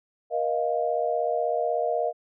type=chord; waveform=sine; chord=Bb suspended fourth; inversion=none; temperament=equal with one note detuned; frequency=475.1 / 622.3 / 698.5 Hz; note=Bb4 / Eb5 / F5; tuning=+33 / 0 / 0 cents; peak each=-28 / -27 / -27 dBFS; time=0.3-2.13 s; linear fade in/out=50 ms; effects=none